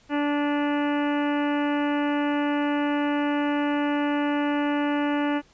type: harmonic tone with a mistuned harmonic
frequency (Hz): 290.9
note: D4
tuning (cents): -16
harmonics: 1 / 2 / 3 / 4 / 5 / 6 / 7 / 8 / 9 / 10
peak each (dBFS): -23 / -31 / -31 / -37 / -36 / -37 / -41 / -43 / -43 / -42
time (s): 0.09-5.42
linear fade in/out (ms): 50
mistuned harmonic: 8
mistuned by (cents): +35
effects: pink hiss -58 dBFS RMS until 5.53 s + resampled to 16000 Hz